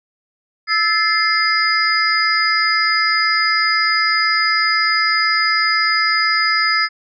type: tone cluster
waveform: sine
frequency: 1309 / 1737 / 2091 / 4948 Hz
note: E6 / A6 / C7 / D#8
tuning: -13 / -23 / -2 / -10 cents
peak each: -19 dBFS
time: 0.67-6.89 s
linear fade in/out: 50 ms
effects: none